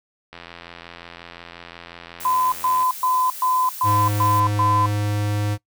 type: click train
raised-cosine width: 0.3 ms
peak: -21 dBFS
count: 215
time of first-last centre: 0.33-2.83 s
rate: 85.6 Hz
type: noise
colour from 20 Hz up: blue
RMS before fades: -34 dBFS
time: 2.2-4.4 s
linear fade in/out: 5 ms
type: tone bursts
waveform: sine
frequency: 1016 Hz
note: B5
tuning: 49 cents sharp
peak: -17 dBFS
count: 7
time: 2.25-4.86 s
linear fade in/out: 2 ms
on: 270 ms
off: 120 ms
type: tone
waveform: square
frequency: 103.83 Hz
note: G#2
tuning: in tune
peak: -21 dBFS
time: 3.83-5.58 s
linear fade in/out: 50 ms
effects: noise-tail reverb RT60 0.1 s tail -20 dB re dry